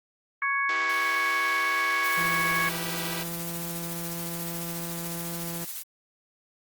harmonic tone, 555 Hz, C#5, 2 cents sharp, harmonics 2 / 3 / 4, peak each -28 / -28 / -28 dBFS, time 0.42-2.69 s, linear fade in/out 2 ms
5% pulse chord, E minor, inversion none, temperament equal with one note detuned, 322.3 / 392 / 493.9 Hz, E4 / G4 / B4, -39 / 0 / 0 cents, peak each -26 / -26 / -26 dBFS, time 0.69-3.23 s, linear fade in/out 2 ms
blue noise with tremolo, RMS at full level -34 dBFS, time 2.04-5.83 s, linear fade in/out 10 ms, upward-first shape triangle, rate 14 Hz, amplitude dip 45%
sawtooth tone, 169.4 Hz, E3, 48 cents sharp, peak -30 dBFS, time 2.17-5.65 s, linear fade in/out 10 ms
effects Opus 24 kbps

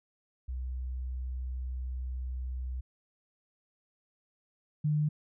sine tone pair in turn, 63.3 / 150.55 Hz, B1 / D3, +43 / +43 cents, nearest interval octave + minor third, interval 1500 cents, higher second, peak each -33 / -25 dBFS, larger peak second, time 0.48-2.81 / 4.84-5.09 s, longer first, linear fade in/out 10 ms, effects none

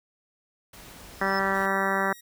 pink noise, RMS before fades -46 dBFS, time 0.73-1.66 s, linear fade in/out 5 ms
triangle tone with exponential growth, 5220 Hz, E8, 18 cents flat, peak -32 dBFS, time 1.04-1.39 s, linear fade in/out 1 ms, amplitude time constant 75 ms
harmonic tone, 194.2 Hz, G3, 16 cents flat, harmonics 1 / 2 / 3 / 4 / 5 / 6 / 7 / 8 / 9 / 10, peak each -32 / -32 / -32 / -32 / -32 / -32 / -32 / -32 / -32 / -32 dBFS, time 1.21-2.13 s, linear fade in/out 5 ms
5% pulse tone, 1900 Hz, A#6, 33 cents sharp, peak -36 dBFS, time 1.54-2.21 s, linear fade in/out 10 ms
effects none

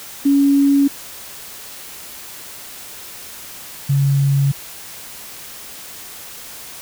sine tone pair in turn, 280 / 139.03 Hz, C#4 / C#3, +18 / +5 cents, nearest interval octave, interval 1213 cents, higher first, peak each -10 / -12 dBFS, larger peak first, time 0.25-0.88 / 3.89-4.52 s, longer neither, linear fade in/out 10 ms, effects white hiss -35 dBFS RMS until 6.81 s

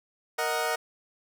20% pulse chord, D# minor, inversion second, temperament equal, 466.2 / 622.3 / 740 Hz, A#4 / D#5 / F#5, 0 / 0 / 0 cents, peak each -26 dBFS, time 0.38-0.76 s, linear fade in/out 10 ms, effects none

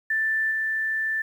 sine tone with level steps, 1767 Hz, A6, 7 cents sharp, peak -21 / -23 dBFS, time 0.1-1.22 s, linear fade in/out 5 ms, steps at 0.51 s, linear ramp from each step 5 ms, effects 9-bit

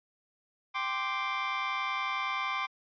25% pulse chord, G suspended fourth, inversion none, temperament just, 784 / 1045.3 / 1176 Hz, G5 / C6 / D6, 0 / -2 / +2 cents, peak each -36 / -30 / -30 dBFS, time 0.74-2.67 s, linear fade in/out 20 ms, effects resampled to 11025 Hz

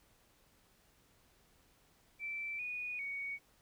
sine tone with pitch steps, 2332 / 2466 / 2236 Hz, D7 / D#7 / C#7, -13 / -16 / +14 cents, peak -38 dBFS, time 2.19-3.39 s, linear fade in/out 50 ms, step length 400 ms, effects pink hiss -69 dBFS RMS until 3.61 s

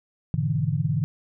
sine chord, E dominant seventh, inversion first, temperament equal with one note detuned, 103.83 / 123.47 / 146.83 / 164.15 Hz, G#2 / B2 / D3 / E3, 0 / 0 / 0 / -7 cents, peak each -29 / -28 / -25 / -27 dBFS, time 0.34-1.04 s, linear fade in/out 0 ms, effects none

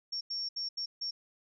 sine tone bursts at uneven times, 5490 Hz, F8, 31 cents flat, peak -33 dBFS, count 5, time 0.12-0.21 / 0.3-0.49 / 0.56-0.69 / 0.77-0.86 / 1.01-1.11 s, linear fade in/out 10 ms, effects none

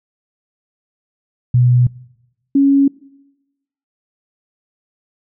sine tone pair in turn, 123.47 / 277.2 Hz, B2 / C#4, 0 / 0 cents, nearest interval octave + major second, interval 1400 cents, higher second, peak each -8 dBFS, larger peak neither, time 1.54-1.87 / 2.55-2.88 s, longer neither, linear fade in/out 5 ms, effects noise-tail reverb RT60 1.0 s tail -23 dB re dry

